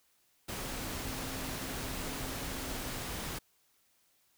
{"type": "tone in noise", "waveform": "sine", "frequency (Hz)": 261.6, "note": "C4", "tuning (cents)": 0, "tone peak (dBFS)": -47, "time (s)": [0.63, 2.91], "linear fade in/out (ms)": 10, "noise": "pink", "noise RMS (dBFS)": -39, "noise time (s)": [0.48, 3.39], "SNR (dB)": -11, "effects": ["white hiss -71 dBFS RMS until 4.37 s"]}